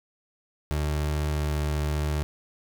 30% pulse tone, 74.9 Hz, D2, 35 cents sharp, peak -22 dBFS, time 0.71-2.23 s, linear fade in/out 0 ms, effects none

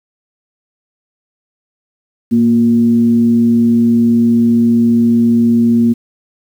sine tone with frequency modulation, 233.7 Hz, A#3, 5 cents sharp, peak -7 dBFS, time 2.31-5.94 s, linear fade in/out 20 ms, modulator 125 Hz, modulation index 0.32, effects 7-bit

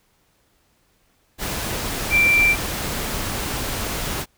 sine tone in noise, 2353 Hz, D7, 3 cents sharp, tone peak -13 dBFS, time 2.1-2.56 s, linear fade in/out 50 ms, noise pink, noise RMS -26 dBFS, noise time 1.38-4.26 s, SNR +10 dB, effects pink hiss -63 dBFS RMS until 4.37 s

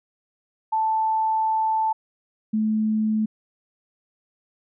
sine tone pair in turn, 880 / 216.7 Hz, A5 / A3, 0 / -26 cents, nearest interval 2 octaves, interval 2426 cents, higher first, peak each -19 dBFS, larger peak neither, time 0.72-1.93 / 2.53-3.26 s, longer first, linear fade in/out 10 ms, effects none

